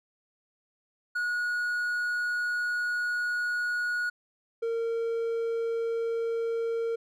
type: tone pair in turn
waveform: triangle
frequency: 1453 / 459.5 Hz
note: F#6 / A#4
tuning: -32 / -25 cents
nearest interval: octave + minor sixth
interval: 1993 cents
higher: first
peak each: -25 dBFS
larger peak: neither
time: 1.15-4.1 / 4.62-6.96 s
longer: first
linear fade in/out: 10 ms
effects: none